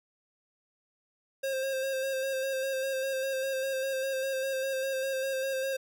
square tone with vibrato, 533 Hz, C5, 32 cents sharp, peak -30 dBFS, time 1.43-5.77 s, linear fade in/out 10 ms, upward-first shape square, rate 5 Hz, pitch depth 22 cents each way, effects none

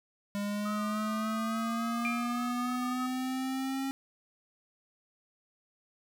square linear sweep, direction up, 202.2 to 270.6 Hz, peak -32 dBFS, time 0.35-3.91 s, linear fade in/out 0 ms
sine tone with vibrato, 1244.5 Hz, D#6, in tune, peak -36 dBFS, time 0.65-3.07 s, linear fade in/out 10 ms, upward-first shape sine, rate 3.5 Hz, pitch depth 43 cents each way
sine tone with exponential decay, 2387 Hz, D7, 28 cents sharp, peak -29 dBFS, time 2.05-2.46 s, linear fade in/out 0 ms, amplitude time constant 88 ms
effects none

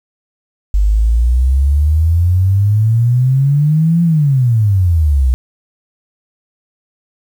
sine exponential two-way sweep, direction up then down, 49 to 172.5 to 60.9 Hz, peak -8 dBFS, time 0.74-5.34 s, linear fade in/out 0 ms, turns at 4.03 s, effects 7-bit

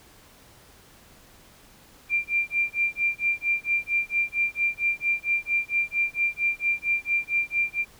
sine tone with tremolo, 2375 Hz, D7, 19 cents sharp, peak -19 dBFS, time 2.09-7.85 s, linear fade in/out 50 ms, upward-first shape sine, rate 4.4 Hz, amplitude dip 100%, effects pink hiss -53 dBFS RMS until 7.99 s

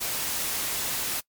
white noise, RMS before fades -29 dBFS, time 0-1.21 s, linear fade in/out 20 ms, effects noise-tail reverb RT60 0.1 s tail -23 dB re dry + MP3 96 kbps

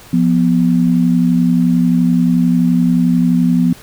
sine tone pair together, 174.62 / 246.1 Hz, F3 / B3, 0 / -6 cents, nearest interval tritone, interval 594 cents, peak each -12 dBFS, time 0.13-3.73 s, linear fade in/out 5 ms, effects pink hiss -39 dBFS RMS until 3.82 s

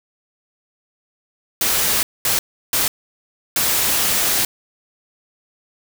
white noise bursts at uneven times, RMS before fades -18 dBFS, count 4, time 1.61-2.03 / 2.25-2.39 / 2.73-2.88 / 3.56-4.45 s, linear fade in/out 2 ms, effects none

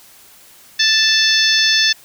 harmonic tone, 880 Hz, A5, in tune, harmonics 2 / 3 / 4 / 5 / 6 / 7, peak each -17 / -22 / -17 / -19 / -17 / -23 dBFS, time 0.79-1.93 s, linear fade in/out 10 ms
clicks, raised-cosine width 0.3 ms, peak -22 dBFS, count 9, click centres 1.031 / 1.086 / 1.118 / 1.219 / 1.308 / 1.524 / 1.586 / 1.664 / 1.73 s
effects white hiss -45 dBFS RMS until 2.04 s

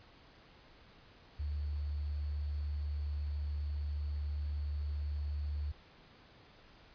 sine tone with sample-and-hold, 73.42 Hz, D2, in tune, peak -34 dBFS, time 1.39-5.72 s, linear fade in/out 10 ms, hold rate 4410 Hz, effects pink hiss -60 dBFS RMS until 6.94 s + resampled to 11025 Hz

